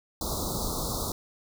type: band-stop noise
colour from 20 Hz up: pink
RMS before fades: -31 dBFS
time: 0.21-1.12 s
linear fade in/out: 2 ms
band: 1300 to 3700 Hz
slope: 96 dB/octave
effects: none